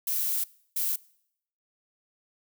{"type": "noise bursts at uneven times", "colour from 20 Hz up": "violet", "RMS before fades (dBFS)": -28, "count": 2, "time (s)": [[0.07, 0.44], [0.76, 0.96]], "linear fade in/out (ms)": 5, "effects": ["noise-tail reverb RT60 0.7 s tail -23 dB re dry"]}